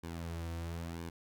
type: tone with flanger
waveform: sawtooth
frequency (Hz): 83.8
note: E2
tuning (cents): +29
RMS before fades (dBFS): -41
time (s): 0.03-1.1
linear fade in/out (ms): 10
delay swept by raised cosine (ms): 1.5 to 4.9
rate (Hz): 1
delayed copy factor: -0.6
effects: none